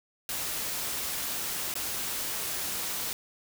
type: noise with dropouts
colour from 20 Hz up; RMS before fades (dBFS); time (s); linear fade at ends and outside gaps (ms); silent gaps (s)
white; -33; 0.29-3.13; 1; 1.74-1.754
effects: none